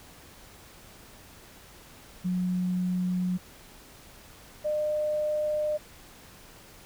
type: tone pair in turn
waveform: sine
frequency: 181.5 / 604.7 Hz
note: F#3 / D#5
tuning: -33 / -50 cents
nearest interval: octave + major sixth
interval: 2083 cents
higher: second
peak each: -25 dBFS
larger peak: neither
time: 2.24-3.38 / 4.64-5.78 s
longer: neither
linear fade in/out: 20 ms
effects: pink hiss -51 dBFS RMS until 6.85 s